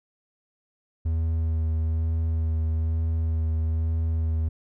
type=tone with vibrato; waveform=triangle; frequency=80.5 Hz; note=E2; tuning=41 cents flat; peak=-20 dBFS; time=1.05-4.49 s; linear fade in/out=10 ms; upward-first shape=sine; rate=1.1 Hz; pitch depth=15 cents each way; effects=none